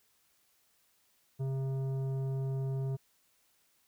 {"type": "tone with tanh clipping", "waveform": "sine", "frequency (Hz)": 134.1, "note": "C3", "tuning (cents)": 43, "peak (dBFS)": -33, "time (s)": [1.39, 2.97], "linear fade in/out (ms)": 20, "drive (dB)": 11, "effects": ["white hiss -71 dBFS RMS until 3.87 s"]}